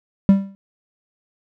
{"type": "tone with exponential decay", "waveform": "triangle", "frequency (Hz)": 196, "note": "G3", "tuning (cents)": 0, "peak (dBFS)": -3, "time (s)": [0.29, 0.55], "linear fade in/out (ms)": 0, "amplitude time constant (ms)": 56, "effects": []}